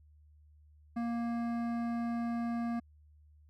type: tone with hard clipping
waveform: sine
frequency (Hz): 234.4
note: A#3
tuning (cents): +10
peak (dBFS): -34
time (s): 0.96-2.8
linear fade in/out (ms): 10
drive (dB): 13
effects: added 75 Hz sine -58 dBFS peak until 3.49 s